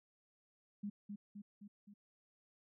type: tone with echo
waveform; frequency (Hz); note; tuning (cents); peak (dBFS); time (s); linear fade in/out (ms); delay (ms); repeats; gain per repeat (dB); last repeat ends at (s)
sine; 204.6; G#3; -26; -39; 0.83-0.9; 10; 260; 4; -4; 1.94
effects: none